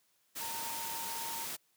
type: tone in noise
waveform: sine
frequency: 917 Hz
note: A#5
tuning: 29 cents flat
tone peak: -42 dBFS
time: 0.4-1.46 s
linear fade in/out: 20 ms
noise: white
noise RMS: -40 dBFS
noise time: 0.35-1.57 s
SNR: -5 dB
effects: white hiss -73 dBFS RMS until 1.76 s + high-pass 100 Hz 12 dB/octave